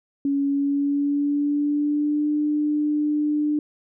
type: tone with pitch glide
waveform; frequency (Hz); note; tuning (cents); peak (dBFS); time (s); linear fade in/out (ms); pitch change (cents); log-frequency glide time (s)
sine; 280 to 298.4; C#4 to D4; +18 to +28; -19; 0.25-3.59; 2; +110; 0.48-2.3
effects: none